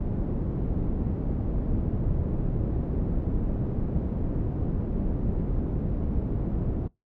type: low-pass noise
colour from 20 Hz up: pink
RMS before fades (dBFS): -27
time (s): 0-6.88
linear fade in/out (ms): 10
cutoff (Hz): 290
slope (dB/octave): 12
effects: noise-tail reverb RT60 0.2 s tail -23 dB re dry